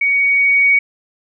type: tone with level ramp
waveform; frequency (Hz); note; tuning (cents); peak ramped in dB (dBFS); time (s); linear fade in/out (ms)
sine; 2244; C#7; +21; -12 to -8; 0.01-0.79; 5
effects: none